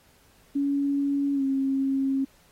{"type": "tone with pitch glide", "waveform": "sine", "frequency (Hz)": [281.2, 270.2], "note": ["C#4", "C#4"], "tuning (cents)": [25, -44], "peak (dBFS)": -22, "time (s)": [0.55, 2.25], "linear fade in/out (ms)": 10, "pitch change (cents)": -69, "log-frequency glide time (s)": [1.34, 1.43], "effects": ["pink hiss -60 dBFS RMS until 2.51 s", "AAC 48 kbps"]}